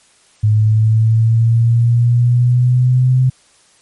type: linear sweep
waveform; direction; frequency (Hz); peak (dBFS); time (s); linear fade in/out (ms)
sine; up; 106.5 to 129.4; -8; 0.43-3.3; 10
effects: white hiss -51 dBFS RMS until 3.81 s + MP3 48 kbps